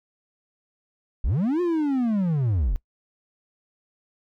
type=linear two-way sweep; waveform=triangle; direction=up then down; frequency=34.71 to 361.9 to 34.71 Hz; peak=-18 dBFS; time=1.24-2.76 s; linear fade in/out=0 ms; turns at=1.61 s; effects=noise-tail reverb RT60 0.1 s tail -21 dB re dry